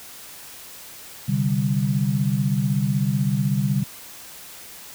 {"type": "chord", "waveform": "sine", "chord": "C suspended second", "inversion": "none", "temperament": "equal", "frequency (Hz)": [130.81, 146.83, 196], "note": ["C3", "D3", "G3"], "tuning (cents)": [0, 0, 0], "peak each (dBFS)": -23, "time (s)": [1.28, 3.84], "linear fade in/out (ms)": 10, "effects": ["white hiss -41 dBFS RMS until 4.94 s"]}